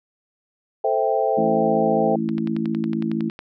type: chord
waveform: sine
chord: A minor seventh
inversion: none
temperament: equal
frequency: 440 / 523.3 / 659.3 / 784 Hz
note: A4 / C5 / E5 / G5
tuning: 0 / 0 / 0 / 0 cents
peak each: -23 dBFS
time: 0.84-2.16 s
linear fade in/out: 5 ms
type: harmonic tone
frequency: 55 Hz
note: A1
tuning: in tune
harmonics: 3 / 4 / 5 / 6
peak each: -29 / -23 / -32 / -26 dBFS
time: 1.37-3.3 s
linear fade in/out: 10 ms
type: click train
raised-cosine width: 0.3 ms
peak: -20 dBFS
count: 13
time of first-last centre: 2.29-3.391 s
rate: 10.9 Hz
effects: none